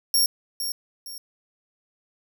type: tone with echo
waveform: 20% pulse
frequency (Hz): 5540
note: F8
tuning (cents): -15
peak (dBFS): -12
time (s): 0.14-0.26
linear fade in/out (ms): 2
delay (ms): 460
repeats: 2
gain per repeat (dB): -9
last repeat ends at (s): 1.18
effects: none